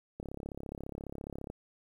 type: click train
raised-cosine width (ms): 2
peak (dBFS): -27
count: 46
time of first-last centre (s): 0.2-1.501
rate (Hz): 34.6
effects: 10-bit